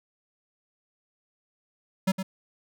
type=tone with echo; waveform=square; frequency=190 Hz; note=F#3; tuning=46 cents sharp; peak=-21 dBFS; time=2.07-2.12 s; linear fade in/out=10 ms; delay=110 ms; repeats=1; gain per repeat=-8 dB; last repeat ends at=2.23 s; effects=none